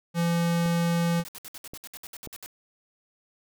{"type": "tone", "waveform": "square", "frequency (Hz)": 170, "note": "F3", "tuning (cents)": -46, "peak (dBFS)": -23, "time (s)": [0.14, 1.24], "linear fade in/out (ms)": 50}
{"type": "click train", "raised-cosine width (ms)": 2, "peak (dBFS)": -27, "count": 4, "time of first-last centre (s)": [0.66, 2.273], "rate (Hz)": 1.86}
{"type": "noise bursts", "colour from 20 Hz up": "white", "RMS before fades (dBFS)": -41, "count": 13, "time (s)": [1.25, 2.461], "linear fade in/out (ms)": 0, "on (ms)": 35, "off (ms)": 63}
{"effects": []}